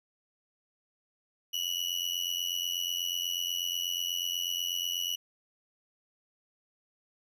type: tone with amplitude modulation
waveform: 35% pulse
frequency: 2931 Hz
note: F#7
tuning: 17 cents flat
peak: -25 dBFS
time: 1.53-5.16 s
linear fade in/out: 10 ms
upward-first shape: sine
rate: 88.2 Hz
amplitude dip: 85%
effects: none